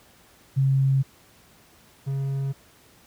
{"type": "tone pair in turn", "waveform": ["sine", "triangle"], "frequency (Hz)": [135.1, 136.91], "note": ["C#3", "C#3"], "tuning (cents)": [-44, -21], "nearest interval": "unison", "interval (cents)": 23, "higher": "second", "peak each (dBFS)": [-17, -22], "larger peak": "first", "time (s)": [[0.56, 1.03], [2.06, 2.53]], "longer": "neither", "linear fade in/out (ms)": 20, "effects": ["pink hiss -55 dBFS RMS until 3.06 s", "high-pass 60 Hz 12 dB/octave"]}